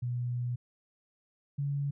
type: tone pair in turn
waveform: sine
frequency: 122.3 / 141.63 Hz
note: B2 / C#3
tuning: -16 / +38 cents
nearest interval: minor third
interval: 254 cents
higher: second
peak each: -30 / -29 dBFS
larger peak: second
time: 0.02-0.56 / 1.58-1.91 s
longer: first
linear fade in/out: 10 ms
effects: none